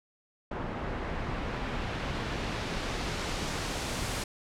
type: noise with low-pass filter sweep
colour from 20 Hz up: pink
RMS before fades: -34 dBFS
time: 0.51-4.24 s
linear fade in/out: 5 ms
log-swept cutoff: 1400 to 9900 Hz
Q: 0.73
effects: none